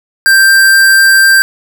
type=tone; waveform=square; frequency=1576 Hz; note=G6; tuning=9 cents sharp; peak=-4 dBFS; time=0.26-1.42 s; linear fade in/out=0 ms; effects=none